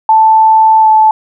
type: tone with pitch glide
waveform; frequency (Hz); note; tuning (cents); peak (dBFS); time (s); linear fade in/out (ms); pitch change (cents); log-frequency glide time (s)
sine; 880 to 870.9; A5 to A5; 0 to -18; -3; 0.09-1.11; 2; -18; 0.8-0.88
effects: none